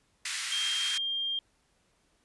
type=band-pass noise; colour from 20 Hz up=pink; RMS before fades=-35 dBFS; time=0.25-0.98 s; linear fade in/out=5 ms; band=1600 to 9700 Hz; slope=24 dB/octave
type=tone; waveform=sine; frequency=3200 Hz; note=G7; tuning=35 cents sharp; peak=-29 dBFS; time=0.52-1.39 s; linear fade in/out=2 ms
effects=pink hiss -70 dBFS RMS until 2.24 s + resampled to 24000 Hz